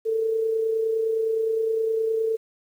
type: tone with amplitude modulation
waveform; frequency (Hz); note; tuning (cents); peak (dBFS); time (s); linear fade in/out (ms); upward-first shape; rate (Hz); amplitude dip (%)
sine; 446.1; A4; +24; -19; 0.05-2.37; 20; sine; 29.7; 40
effects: 9-bit